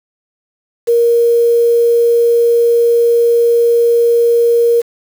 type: tone with quantisation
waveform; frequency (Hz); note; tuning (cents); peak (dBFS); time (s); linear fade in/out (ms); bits
sine; 470; A#4; +14; -7; 0.87-4.82; 20; 5
effects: none